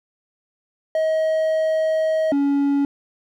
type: tone pair in turn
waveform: triangle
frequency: 634 / 281.6 Hz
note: D#5 / C#4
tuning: +32 / +27 cents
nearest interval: octave + major second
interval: 1405 cents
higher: first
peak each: -15 / -14 dBFS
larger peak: second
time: 0.95-2.32 / 2.32-2.85 s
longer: first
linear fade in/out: 2 ms
effects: none